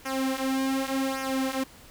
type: tone with flanger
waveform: sawtooth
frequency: 266.4 Hz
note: C4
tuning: 31 cents sharp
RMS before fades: -28 dBFS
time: 0.05-1.64 s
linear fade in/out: 10 ms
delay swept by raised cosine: 0.24 to 6.04 ms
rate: 0.87 Hz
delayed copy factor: -0.8
effects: pink hiss -51 dBFS RMS until 1.9 s